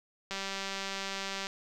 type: click train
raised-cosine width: 0.2 ms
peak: -19 dBFS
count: 227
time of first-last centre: 0.31-1.469 s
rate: 195 Hz
effects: none